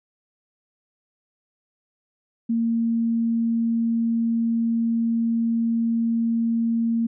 sine tone, 230 Hz, A#3, 23 cents flat, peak -19 dBFS, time 2.49-7.07 s, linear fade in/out 10 ms, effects none

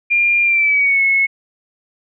sine tone with pitch glide, 2400 to 2188 Hz, D7 to C#7, +37 to -23 cents, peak -11 dBFS, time 0.1-1.27 s, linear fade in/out 20 ms, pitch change -160 cents, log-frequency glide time 0.43-1.02 s, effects none

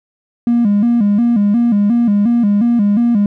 triangle tone with vibrato, 220 Hz, A3, in tune, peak -6 dBFS, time 0.47-3.26 s, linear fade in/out 2 ms, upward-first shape square, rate 2.8 Hz, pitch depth 130 cents each way, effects tanh soft clip ceiling -5 dBFS

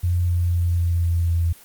sine tone with pitch steps, 88 / 87.24 / 86.49 / 85.74 / 85 / 84.27 Hz, F2 / F2 / F2 / F2 / F2 / E2, +14 / -1 / -16 / -31 / -46 / +39 cents, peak -17 dBFS, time 0.03-1.53 s, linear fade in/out 10 ms, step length 250 ms, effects white hiss -47 dBFS RMS until 1.64 s + Opus 24 kbps

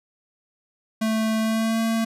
square tone with pitch glide, 220.4 to 225.7 Hz, A3 to A3, +3 to +44 cents, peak -21 dBFS, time 1.01-2.05 s, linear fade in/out 10 ms, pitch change +41 cents, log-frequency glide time 1.4-1.81 s, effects resampled to 32000 Hz

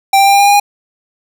square tone with pitch steps, 784 / 789.5 / 794.9 / 800.5 / 806 / 811.6 / 817.3 Hz, G5 / G5 / G5 / G5 / G5 / G#5 / G#5, 0 / +12 / +24 / +36 / +48 / -40 / -28 cents, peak -6 dBFS, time 0.13-0.599 s, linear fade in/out 5 ms, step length 67 ms, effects none

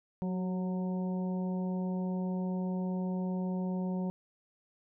harmonic tone with a mistuned harmonic, 183.5 Hz, F#3, 14 cents flat, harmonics 1 / 2 / 3 / 4 / 5, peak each -31 / -42 / -44 / -49 / -48 dBFS, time 0.22-4.1 s, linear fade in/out 0 ms, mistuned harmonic 2, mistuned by +35 cents, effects none

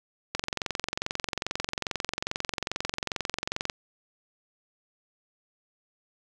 click train, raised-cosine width 0.2 ms, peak -11 dBFS, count 76, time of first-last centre 0.35-3.698 s, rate 22.4 Hz, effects none

